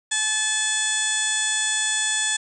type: harmonic tone with a mistuned harmonic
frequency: 860 Hz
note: A5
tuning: 40 cents flat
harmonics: 1 / 2 / 3 / 4 / 5 / 6 / 7 / 8 / 9 / 10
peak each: -37 / -26 / -37 / -27 / -38 / -38 / -36 / -29 / -28 / -28 dBFS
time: 0.11-2.37 s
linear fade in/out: 10 ms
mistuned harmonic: 2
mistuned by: +16 cents
effects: none